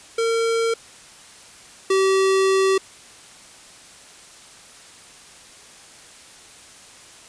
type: tone pair in turn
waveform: square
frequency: 457 / 384.3 Hz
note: A#4 / G4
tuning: -34 / -34 cents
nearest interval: minor third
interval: 300 cents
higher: first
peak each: -19 / -16 dBFS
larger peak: second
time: 0.18-0.74 / 1.9-2.78 s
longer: second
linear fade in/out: 5 ms
effects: white hiss -45 dBFS RMS until 7.28 s + resampled to 22050 Hz